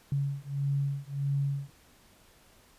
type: beating tone pair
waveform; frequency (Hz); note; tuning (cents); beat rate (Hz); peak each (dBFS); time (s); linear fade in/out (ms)
sine; 139.2 / 140.8; C#3 / C#3; +8 / +27; 1.6; -31; 0.12-1.7; 2
effects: pink hiss -60 dBFS RMS until 2.78 s + resampled to 32000 Hz